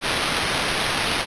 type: noise with sample-and-hold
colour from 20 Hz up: white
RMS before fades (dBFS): -23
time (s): 0.01-1.26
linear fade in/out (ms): 50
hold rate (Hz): 7350
effects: resampled to 24000 Hz